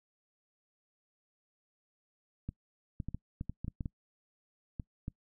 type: clicks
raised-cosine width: 5 ms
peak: -25 dBFS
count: 12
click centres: 2.49 / 3.002 / 3.086 / 3.146 / 3.411 / 3.496 / 3.646 / 3.681 / 3.808 / 3.858 / 4.798 / 5.081 s
effects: noise-tail reverb RT60 0.1 s tail -24 dB re dry